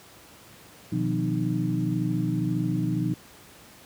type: tone cluster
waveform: sine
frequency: 123.9 / 156.6 / 178.5 / 253.8 / 306.6 Hz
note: B2 / D#3 / F3 / B3 / D#4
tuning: +6 / +11 / +38 / +47 / -25 cents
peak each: -28 / -31 / -28 / -35 / -29 dBFS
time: 0.92-3.14 s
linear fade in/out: 5 ms
effects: pink hiss -50 dBFS RMS until 3.85 s + high-pass 80 Hz 12 dB/octave